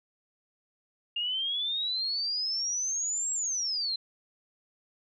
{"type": "exponential two-way sweep", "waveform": "sine", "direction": "up then down", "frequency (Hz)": [2808, 7650, 4041], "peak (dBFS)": -28, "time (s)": [1.16, 3.96], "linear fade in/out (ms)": 5, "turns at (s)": 3.32, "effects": []}